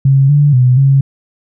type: tone with pitch steps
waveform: sine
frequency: 136.1 / 145.5 / 126 / 136.7 Hz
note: C#3 / D3 / B2 / C#3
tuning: -31 / -16 / +35 / -24 cents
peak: -5 dBFS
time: 0.05-1.01 s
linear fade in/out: 5 ms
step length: 240 ms
effects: none